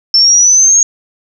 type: linear sweep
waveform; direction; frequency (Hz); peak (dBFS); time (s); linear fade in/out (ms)
sine; up; 5350 to 6610; -4; 0.14-0.83; 2
effects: none